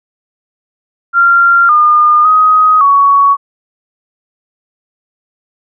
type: tone with pitch steps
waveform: sine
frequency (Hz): 1384 / 1213 / 1256 / 1120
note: F6 / D#6 / D#6 / C#6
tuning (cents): -16 / -44 / +16 / +18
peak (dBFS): -4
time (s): 1.13-3.37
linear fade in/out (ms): 50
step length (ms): 560
effects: none